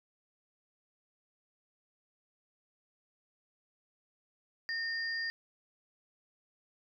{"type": "tone pair together", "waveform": "sine", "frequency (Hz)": [1829, 4805], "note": ["A#6", "D8"], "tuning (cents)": [-33, 39], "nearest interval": "octave + perfect fourth", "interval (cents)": 1672, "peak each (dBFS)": [-34, -39], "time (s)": [4.69, 5.3], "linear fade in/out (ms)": 0, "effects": []}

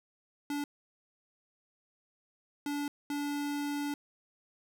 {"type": "tone bursts at uneven times", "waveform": "square", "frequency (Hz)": 288.9, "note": "D4", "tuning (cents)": -28, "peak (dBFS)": -33, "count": 3, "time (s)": [[0.5, 0.64], [2.66, 2.88], [3.1, 3.94]], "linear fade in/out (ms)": 2, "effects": []}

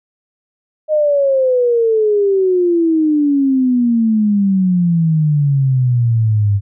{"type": "exponential sweep", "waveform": "sine", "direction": "down", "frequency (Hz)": [622.3, 98.7], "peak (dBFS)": -10, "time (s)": [0.88, 6.61], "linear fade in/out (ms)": 50, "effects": []}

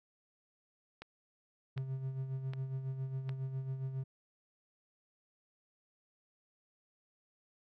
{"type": "click train", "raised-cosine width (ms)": 0.3, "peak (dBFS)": -30, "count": 4, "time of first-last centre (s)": [1.02, 3.293], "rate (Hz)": 1.32}
{"type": "tone with tremolo", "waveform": "triangle", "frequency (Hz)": 132.7, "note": "C3", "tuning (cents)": 25, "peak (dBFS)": -32, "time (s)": [1.76, 4.04], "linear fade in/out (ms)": 10, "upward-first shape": "sine", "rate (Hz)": 7.3, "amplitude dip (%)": 55}
{"effects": []}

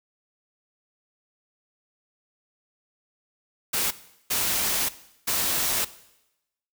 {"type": "noise bursts at uneven times", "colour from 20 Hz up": "white", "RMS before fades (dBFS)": -25, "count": 3, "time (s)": [[3.73, 3.91], [4.3, 4.89], [5.27, 5.85]], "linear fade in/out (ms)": 10, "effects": ["noise-tail reverb RT60 0.9 s tail -17 dB re dry"]}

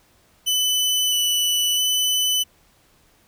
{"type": "tone with vibrato", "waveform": "sawtooth", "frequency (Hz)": 2988, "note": "F#7", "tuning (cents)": 16, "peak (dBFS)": -15, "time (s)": [0.46, 2.44], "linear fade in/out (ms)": 20, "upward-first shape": "square", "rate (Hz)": 0.76, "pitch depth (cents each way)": 9, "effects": ["pink hiss -58 dBFS RMS until 3.27 s"]}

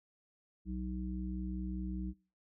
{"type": "harmonic tone", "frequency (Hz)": 62.5, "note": "B1", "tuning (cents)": 21, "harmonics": [1, 3, 5], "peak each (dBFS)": [-39, -39, -45], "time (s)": [0.65, 2.14], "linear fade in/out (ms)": 50, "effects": ["noise-tail reverb RT60 0.4 s tail -25 dB re dry"]}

